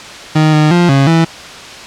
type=tone with pitch steps; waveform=30% pulse; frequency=155.2 / 152.8 / 174.7 / 137.3 / 164.4 Hz; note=D#3 / D#3 / F3 / C#3 / E3; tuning=-4 / -31 / +1 / -16 / -4 cents; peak=-4 dBFS; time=0.35-1.25 s; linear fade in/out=10 ms; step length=180 ms; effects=white hiss -29 dBFS RMS until 1.86 s + low-pass 5000 Hz 12 dB/octave